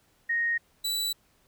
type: tone pair in turn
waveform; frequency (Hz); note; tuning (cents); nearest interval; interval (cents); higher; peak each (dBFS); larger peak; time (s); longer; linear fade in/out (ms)
sine / sawtooth; 1864.7 / 3951; A#6 / B7; 0 / 0; octave + minor second; 1300; second; -24; neither; 0.29-0.58 / 0.84-1.13; neither; 10
effects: pink hiss -66 dBFS RMS until 1.47 s